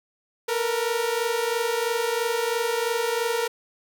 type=tone pair together; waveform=sawtooth; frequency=455.2 / 478.2 Hz; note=A#4 / A#4; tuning=-41 / +44 cents; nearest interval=minor second; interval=85 cents; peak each=-22 dBFS; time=0.48-3.48 s; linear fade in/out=10 ms; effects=none